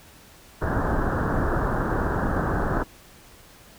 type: low-pass noise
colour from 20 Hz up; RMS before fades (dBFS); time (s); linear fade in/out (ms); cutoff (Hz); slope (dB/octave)
pink; -24; 0.61-2.84; 20; 1700; 96
effects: pink hiss -50 dBFS RMS until 3.78 s